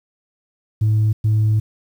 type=tone bursts at uneven times; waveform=sine; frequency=107.9 Hz; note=A2; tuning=33 cents flat; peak=-11 dBFS; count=2; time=0.81-1.13 / 1.24-1.6 s; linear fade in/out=10 ms; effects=tanh soft clip ceiling -11 dBFS + 8-bit